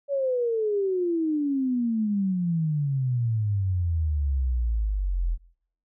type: exponential sweep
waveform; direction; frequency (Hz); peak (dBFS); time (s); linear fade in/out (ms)
sine; down; 571 to 40.32; -22; 0.08-5.38; 50
effects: noise-tail reverb RT60 0.7 s tail -23 dB re dry